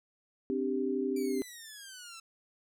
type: chord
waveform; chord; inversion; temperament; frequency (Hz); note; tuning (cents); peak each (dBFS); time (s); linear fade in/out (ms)
sine; C suspended second; none; equal; 261.6 / 293.7 / 392; C4 / D4 / G4; 0 / 0 / 0; -33 / -36 / -32; 0.5-1.42; 0
type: exponential sweep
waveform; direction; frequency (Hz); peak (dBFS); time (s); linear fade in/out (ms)
10% pulse; down; 2349 to 1318.5; -37; 1.16-2.2; 5
effects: none